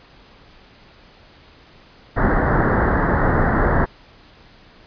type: low-pass noise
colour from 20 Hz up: pink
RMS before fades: -17 dBFS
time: 2.16-3.86 s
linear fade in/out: 20 ms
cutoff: 1900 Hz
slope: 96 dB/octave
effects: pink hiss -48 dBFS RMS until 4.86 s + resampled to 11025 Hz